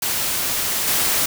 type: noise with level steps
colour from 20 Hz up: white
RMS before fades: -22 / -19 dBFS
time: 0.02-1.26 s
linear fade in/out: 5 ms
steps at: 0.87 s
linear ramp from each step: 10 ms
effects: none